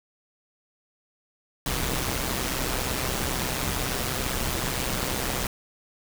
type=noise with amplitude modulation; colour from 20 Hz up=pink; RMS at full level=-25 dBFS; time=1.66-5.47 s; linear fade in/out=2 ms; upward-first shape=sine; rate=128 Hz; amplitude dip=65%; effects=none